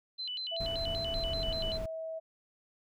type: tone with vibrato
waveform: sine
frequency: 3483 Hz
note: A7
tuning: 18 cents flat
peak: -35 dBFS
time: 0.18-1.78 s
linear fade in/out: 20 ms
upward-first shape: square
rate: 5.2 Hz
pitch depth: 270 cents each way
type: tone with pitch glide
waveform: sine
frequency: 664 to 645.8 Hz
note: E5 to E5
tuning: +12 to -36 cents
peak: -36 dBFS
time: 0.51-2.2 s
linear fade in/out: 20 ms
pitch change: -48 cents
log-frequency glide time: 1.17-1.77 s
type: noise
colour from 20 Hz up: brown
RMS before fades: -38 dBFS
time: 0.6-1.86 s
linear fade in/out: 5 ms
effects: none

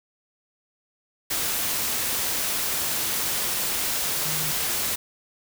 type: tone in noise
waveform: sine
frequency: 154.8 Hz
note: D#3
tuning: 9 cents flat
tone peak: -34 dBFS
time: 4.25-4.52 s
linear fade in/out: 10 ms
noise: white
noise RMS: -26 dBFS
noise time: 1.3-4.96 s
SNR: -11 dB
effects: none

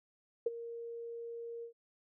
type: tone with ADSR envelope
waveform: sine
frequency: 466.2 Hz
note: A#4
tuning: in tune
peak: -26 dBFS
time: 0.46-1.73 s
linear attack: 6 ms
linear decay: 23 ms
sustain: -15 dB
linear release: 100 ms
effects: none

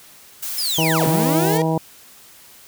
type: noise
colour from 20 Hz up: blue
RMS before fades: -27 dBFS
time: 0.42-1.58 s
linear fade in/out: 10 ms
type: linear two-way sweep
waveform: 35% pulse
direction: down then up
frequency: 5274 to 130 to 480.9 Hz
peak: -19 dBFS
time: 0.58-1.62 s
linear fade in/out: 2 ms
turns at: 1.07 s
type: harmonic tone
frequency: 160.8 Hz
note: E3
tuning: 43 cents flat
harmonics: 1 / 2 / 3 / 4 / 5 / 6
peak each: -20 / -23 / -25 / -26 / -27 / -28 dBFS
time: 0.78-1.78 s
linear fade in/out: 2 ms
effects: white hiss -46 dBFS RMS until 2.67 s

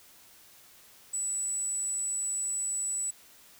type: tone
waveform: sine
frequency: 7902 Hz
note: B8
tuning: in tune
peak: -29 dBFS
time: 1.13-3.11 s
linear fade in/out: 10 ms
effects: white hiss -56 dBFS RMS until 3.59 s

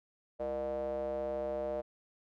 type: tone with band-pass filter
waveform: square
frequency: 67 Hz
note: C2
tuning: 42 cents sharp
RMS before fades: -36 dBFS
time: 0.39-1.82 s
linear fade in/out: 20 ms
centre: 570 Hz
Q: 8.6
effects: none

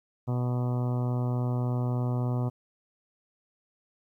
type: harmonic tone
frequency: 123.47 Hz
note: B2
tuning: in tune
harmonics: 1 / 2 / 3 / 4 / 5 / 6 / 7 / 8 / 9 / 10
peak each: -26 / -34 / -40 / -42 / -42 / -44 / -47 / -47 / -49 / -50 dBFS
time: 0.27-2.5 s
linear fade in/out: 20 ms
effects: 11-bit

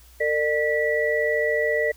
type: tone cluster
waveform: sine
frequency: 453.7 / 600 / 1953 Hz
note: A#4 / D5 / B6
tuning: -47 / +37 / -20 cents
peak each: -24 dBFS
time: 0.2-1.92 s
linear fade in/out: 10 ms
effects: added 60 Hz sine -49 dBFS peak until 1.96 s + white hiss -54 dBFS RMS until 1.96 s

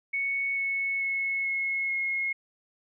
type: tone with pitch steps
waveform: sine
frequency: 2217 / 2203 / 2189 / 2175 / 2161 Hz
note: C#7 / C#7 / C#7 / C#7 / C#7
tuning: 0 / -11 / -22 / -33 / -45 cents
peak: -26 dBFS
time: 0.13-2.33 s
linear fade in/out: 10 ms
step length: 440 ms
effects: none

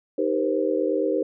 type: chord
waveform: sine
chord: C minor seventh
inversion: first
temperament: equal with one note detuned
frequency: 311.1 / 392 / 474.6 / 523.3 Hz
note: Eb4 / G4 / Bb4 / C5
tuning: 0 / 0 / +31 / 0 cents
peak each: -26 dBFS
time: 0.18-1.23 s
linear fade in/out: 5 ms
effects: none

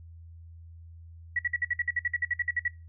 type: tone bursts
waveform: sine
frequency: 1932 Hz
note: B6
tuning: 39 cents flat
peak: -24 dBFS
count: 16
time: 1.36-2.681 s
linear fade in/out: 5 ms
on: 31 ms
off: 55 ms
effects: noise-tail reverb RT60 0.3 s tail -22 dB re dry + added 83 Hz sine -45 dBFS peak until 2.88 s

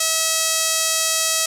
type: tone with band-pass filter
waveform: sawtooth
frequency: 645 Hz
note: E5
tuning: 38 cents flat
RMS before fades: -20 dBFS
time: 0-1.46 s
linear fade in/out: 5 ms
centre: 7400 Hz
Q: 1.3
effects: none

